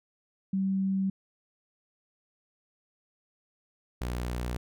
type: tone pair in turn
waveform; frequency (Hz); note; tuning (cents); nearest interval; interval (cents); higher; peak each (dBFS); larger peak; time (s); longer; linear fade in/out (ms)
sine / sawtooth; 192.5 / 60.63; G3 / B1; -31 / -31; octave + minor sixth; 2000; first; -25 / -27; first; 0.53-1.1 / 4.01-4.57; first; 5
effects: none